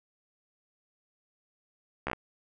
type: slowing click train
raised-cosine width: 0.5 ms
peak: -16 dBFS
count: 5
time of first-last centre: 2.07-2.132 s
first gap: 14 ms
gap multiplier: 1.07
effects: none